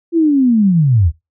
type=linear sweep; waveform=sine; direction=down; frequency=343.8 to 71.1 Hz; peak=-8 dBFS; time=0.12-1.12 s; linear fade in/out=50 ms; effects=noise-tail reverb RT60 0.2 s tail -19 dB re dry